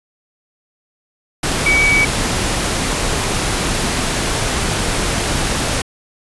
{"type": "tone in noise", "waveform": "sine", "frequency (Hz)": 2272, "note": "C#7", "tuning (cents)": 42, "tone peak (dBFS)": -11, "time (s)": [1.66, 2.05], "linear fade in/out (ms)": 5, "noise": "pink", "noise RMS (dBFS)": -18, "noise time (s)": [1.43, 5.82], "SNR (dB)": 4, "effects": ["resampled to 24000 Hz"]}